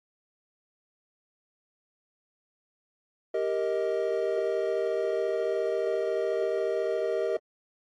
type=chord; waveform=triangle; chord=Eb major; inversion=first; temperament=equal with one note detuned; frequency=392 / 466.2 / 628 Hz; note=G4 / Bb4 / Eb5; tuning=0 / 0 / +16 cents; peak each=-28 dBFS; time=3.34-7.37 s; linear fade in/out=5 ms; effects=AAC 32 kbps